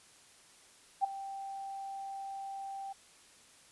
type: tone with ADSR envelope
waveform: sine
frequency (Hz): 784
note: G5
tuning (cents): 0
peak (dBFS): -23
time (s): 1.01-2.93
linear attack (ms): 31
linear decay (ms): 10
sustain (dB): -16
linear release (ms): 10
effects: white hiss -60 dBFS RMS until 3.71 s + resampled to 24000 Hz